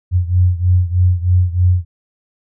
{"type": "beating tone pair", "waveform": "sine", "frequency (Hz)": [89, 92.2], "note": ["F2", "F#2"], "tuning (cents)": [33, -6], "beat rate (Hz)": 3.2, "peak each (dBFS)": [-12, -15], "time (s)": [0.11, 1.85], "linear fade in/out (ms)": 50, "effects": []}